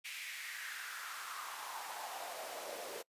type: noise with high-pass filter sweep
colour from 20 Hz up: pink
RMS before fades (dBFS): -45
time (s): 0.04-3.03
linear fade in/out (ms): 20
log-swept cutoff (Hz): 2400 to 460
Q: 3.7
effects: noise-tail reverb RT60 0.1 s tail -24 dB re dry + resampled to 32000 Hz